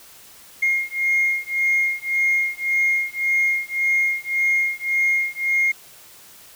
sine beating tone pair, 2136 / 2137.8 Hz, C7 / C7, +35 / +37 cents, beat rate 1.8 Hz, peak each -20 dBFS, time 0.62-5.72 s, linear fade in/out 10 ms, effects tanh soft clip ceiling -12 dBFS + white hiss -46 dBFS RMS until 6.55 s

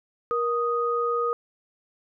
sine tone pair together, 472.4 / 1244.5 Hz, A#4 / D#6, +23 / 0 cents, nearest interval octave + perfect fourth, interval 1677 cents, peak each -25 dBFS, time 0.31-1.33 s, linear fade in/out 0 ms, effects none

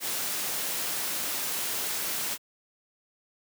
white noise, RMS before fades -31 dBFS, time 0-2.38 s, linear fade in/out 50 ms, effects high-pass 150 Hz 12 dB/octave

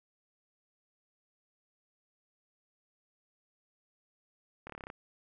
slowing click train, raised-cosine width 0.5 ms, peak -28 dBFS, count 9, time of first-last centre 4.67-4.901 s, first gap 26 ms, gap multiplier 1.03, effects none

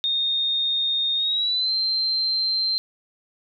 sine tone with pitch glide, 3682 to 4133 Hz, A#7 to C8, -22 to -22 cents, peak -20 dBFS, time 0.04-2.78 s, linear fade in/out 0 ms, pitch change +200 cents, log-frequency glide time 1.16-1.73 s, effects none

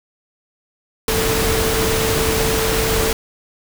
sine tone in noise, 445.1 Hz, A4, 20 cents sharp, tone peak -20 dBFS, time 1.08-3.13 s, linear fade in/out 2 ms, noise pink, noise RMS -19 dBFS, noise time 1.08-3.13 s, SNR -4 dB, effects none

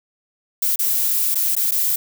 violet noise with dropouts, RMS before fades -19 dBFS, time 0.62-1.96 s, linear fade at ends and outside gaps 5 ms, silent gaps 0.759-0.79 / 1.346-1.354 / 1.553-1.565 / 1.711-1.718 s, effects none

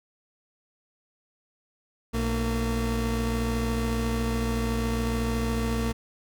30% pulse tone pair together, 60.6 / 228.5 Hz, B1 / A#3, -32 / -34 cents, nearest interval octave + major seventh, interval 2298 cents, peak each -25 dBFS, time 2.13-5.93 s, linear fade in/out 20 ms, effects none

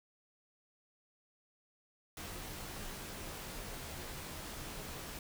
pink noise with comb filter, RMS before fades -45 dBFS, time 2.17-5.19 s, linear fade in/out 2 ms, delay 18 ms, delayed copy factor -0.5, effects none

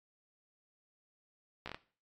slowing click train, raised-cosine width 0.3 ms, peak -25 dBFS, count 5, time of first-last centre 1.66-1.745 s, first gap 15 ms, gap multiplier 1.24, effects noise-tail reverb RT60 0.4 s tail -17 dB re dry + AAC 48 kbps

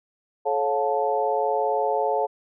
sine tone cluster, 430.7 / 548 / 711 / 876 Hz, A4 / C#5 / F5 / A5, -37 / -20 / +31 / -8 cents, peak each -26 dBFS, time 0.45-2.27 s, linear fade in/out 20 ms, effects none

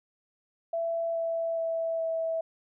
sine tone with pitch steps, 667 / 662.4 / 657.8 / 653.3 Hz, E5 / E5 / E5 / E5, +20 / +8 / -4 / -16 cents, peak -27 dBFS, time 0.73-2.41 s, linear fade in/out 5 ms, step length 420 ms, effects none

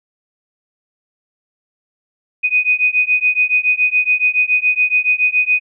sine beating tone pair, 2489 / 2496.1 Hz, D#7 / D#7, 0 / +5 cents, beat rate 7.1 Hz, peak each -15 dBFS, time 2.43-5.6 s, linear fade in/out 20 ms, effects none

